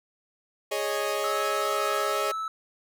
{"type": "chord", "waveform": "sawtooth", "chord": "Ab suspended fourth", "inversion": "none", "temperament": "equal", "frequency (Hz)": [415.3, 554.4, 622.3], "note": ["Ab4", "Db5", "Eb5"], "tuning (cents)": [0, 0, 0], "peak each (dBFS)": -27, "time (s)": [0.71, 2.32], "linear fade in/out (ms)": 10}
{"type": "tone with pitch glide", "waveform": "triangle", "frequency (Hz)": [1300, 1309], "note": ["E6", "E6"], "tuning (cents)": [-24, -13], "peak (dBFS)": -27, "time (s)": [1.24, 2.48], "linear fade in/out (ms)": 2, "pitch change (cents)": 11, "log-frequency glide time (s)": [1.9, 2.14]}
{"effects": []}